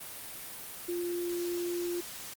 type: tone in noise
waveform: sine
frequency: 349.2 Hz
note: F4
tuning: in tune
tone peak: -31 dBFS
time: 0.88-2.01 s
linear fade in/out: 10 ms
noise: white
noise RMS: -43 dBFS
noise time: 0-2.34 s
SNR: +9 dB
effects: Opus 32 kbps